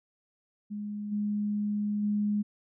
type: tone with level steps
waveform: sine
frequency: 207.7 Hz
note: G#3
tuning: in tune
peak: -33 / -27 / -25 dBFS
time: 0.7-2.43 s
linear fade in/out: 20 ms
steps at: 1.11 / 2.02 s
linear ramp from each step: 20 ms
effects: none